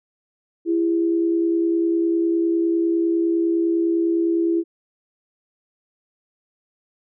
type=tone pair together; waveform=sine; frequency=334.6 / 404.5 Hz; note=E4 / G#4; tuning=+26 / -46 cents; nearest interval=minor third; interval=328 cents; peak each=-17 / -27 dBFS; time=0.65-4.64 s; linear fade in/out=50 ms; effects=none